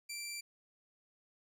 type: tone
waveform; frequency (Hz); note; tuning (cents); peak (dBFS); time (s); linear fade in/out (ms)
15% pulse; 2349; D7; 0; -34; 0.09-0.41; 10
effects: none